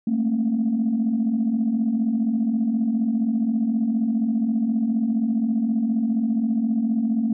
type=tone cluster; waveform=sine; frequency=211.3 / 226.2 / 270.3 Hz; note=G#3 / A3 / C#4; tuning=+30 / +48 / -44 cents; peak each=-28 / -19 / -27 dBFS; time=0.07-7.33 s; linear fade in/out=5 ms; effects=tanh soft clip ceiling -13 dBFS